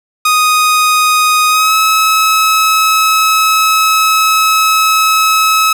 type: tone with pitch glide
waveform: sawtooth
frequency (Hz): 1244.5 to 1289.9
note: D#6 to E6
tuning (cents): 0 to -38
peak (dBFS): -4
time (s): 0.25-5.73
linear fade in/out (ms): 5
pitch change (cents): +62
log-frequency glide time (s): 1.49-1.74
effects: none